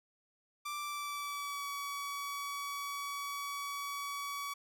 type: tone with pitch glide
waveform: sawtooth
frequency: 1174.7 to 1134.7 Hz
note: D6 to C#6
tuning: 0 to +40 cents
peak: -34 dBFS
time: 0.65-4.54 s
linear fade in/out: 10 ms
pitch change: -60 cents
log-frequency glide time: 0.78-1.69 s
effects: none